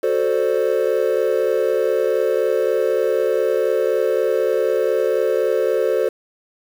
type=chord; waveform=triangle; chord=D dominant seventh; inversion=first; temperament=equal; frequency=370 / 440 / 523.3 / 587.3 Hz; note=F#4 / A4 / C5 / D5; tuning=0 / 0 / 0 / 0 cents; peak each=-21 / -18 / -18 / -23 dBFS; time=0.03-6.09 s; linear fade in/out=5 ms; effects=7-bit